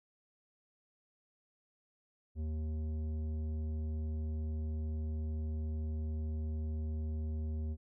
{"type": "tone with tanh clipping", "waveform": "sine", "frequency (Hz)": 77.8, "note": "D#2", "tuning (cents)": 0, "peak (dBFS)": -36, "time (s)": [2.35, 7.77], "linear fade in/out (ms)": 50, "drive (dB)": 11, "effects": []}